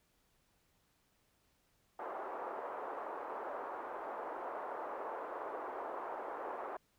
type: band-pass noise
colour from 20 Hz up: white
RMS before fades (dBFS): -43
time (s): 1.99-6.77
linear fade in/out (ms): 5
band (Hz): 380 to 1100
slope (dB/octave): 24
effects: pink hiss -75 dBFS RMS until 6.98 s